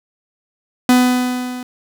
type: tone with level ramp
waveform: 45% pulse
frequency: 250 Hz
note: B3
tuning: 21 cents sharp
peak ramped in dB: -7 to -26 dBFS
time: 0.89-1.63 s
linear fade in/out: 2 ms
effects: none